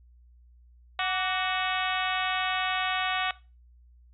harmonic tone with a mistuned harmonic, 370.7 Hz, F#4, 3 cents sharp, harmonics 2 / 3 / 4 / 5 / 6 / 7 / 8 / 9 / 10, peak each -31 / -33 / -34 / -35 / -36 / -36 / -37 / -38 / -38 dBFS, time 0.99-3.31 s, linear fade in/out 2 ms, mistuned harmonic 3, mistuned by +66 cents, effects noise-tail reverb RT60 0.3 s tail -19 dB re dry + added 60 Hz sine -53 dBFS peak until 4.13 s

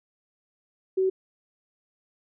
sine tone, 378.3 Hz, F#4, 38 cents sharp, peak -20 dBFS, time 0.97-1.1 s, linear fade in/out 10 ms, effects none

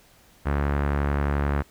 sawtooth tone with low-pass filter, 71.4 Hz, D2, 48 cents flat, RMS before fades -24 dBFS, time 0.45-1.63 s, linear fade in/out 20 ms, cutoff 1600 Hz, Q 1.7, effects pink hiss -56 dBFS RMS until 1.7 s

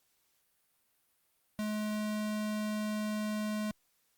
square tone, 212.5 Hz, G#3, 40 cents sharp, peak -33 dBFS, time 1.59-3.71 s, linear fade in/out 0 ms, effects white hiss -74 dBFS RMS until 4.17 s + Opus 48 kbps

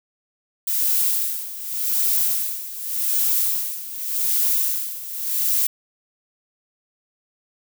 violet noise with tremolo, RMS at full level -19 dBFS, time 0.67-5.67 s, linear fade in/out 5 ms, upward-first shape sine, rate 0.86 Hz, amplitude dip 80%, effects none

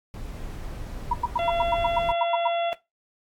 brown noise, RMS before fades -35 dBFS, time 0.14-2.12 s, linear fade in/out 0 ms
sine tone bursts, 957 Hz, A#5, 45 cents sharp, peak -19 dBFS, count 12, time 1.11-2.478 s, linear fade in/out 5 ms, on 26 ms, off 96 ms
harmonic tone, 682 Hz, F5, 41 cents flat, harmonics 1 / 2 / 3 / 4 / 5, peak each -24 / -35 / -37 / -37 / -38 dBFS, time 1.39-2.73 s, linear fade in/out 0 ms
effects noise-tail reverb RT60 0.2 s tail -17 dB re dry + AAC 64 kbps

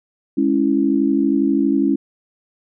sine chord, C# minor, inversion second, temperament equal, 207.7 / 277.2 / 329.6 Hz, G#3 / C#4 / E4, 0 / 0 / 0 cents, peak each -21 / -16 / -19 dBFS, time 0.37-1.96 s, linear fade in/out 10 ms, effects none

